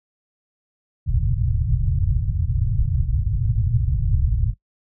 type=low-pass noise; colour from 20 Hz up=white; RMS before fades=-20 dBFS; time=1.06-4.54 s; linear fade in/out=20 ms; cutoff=130 Hz; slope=48 dB/octave; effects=noise-tail reverb RT60 0.1 s tail -20 dB re dry